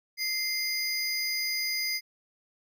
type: tone pair together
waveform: square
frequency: 2090 / 4925 Hz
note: C7 / D#8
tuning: -2 / -19 cents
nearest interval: octave + minor third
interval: 1483 cents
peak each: -32 / -31 dBFS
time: 0.17-2.01 s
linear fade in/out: 50 ms
effects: none